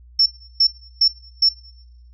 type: tone bursts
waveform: sine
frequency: 5400 Hz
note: E8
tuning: 41 cents sharp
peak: -11 dBFS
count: 4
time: 0.19-1.49 s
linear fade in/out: 5 ms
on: 70 ms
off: 340 ms
effects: noise-tail reverb RT60 1.0 s tail -22 dB re dry + added 60 Hz sine -43 dBFS peak until 2.13 s